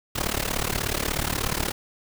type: noise with amplitude modulation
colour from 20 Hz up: pink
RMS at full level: -23 dBFS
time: 0.15-1.72 s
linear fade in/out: 10 ms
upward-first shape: sine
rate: 36.6 Hz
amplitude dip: 90%
effects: none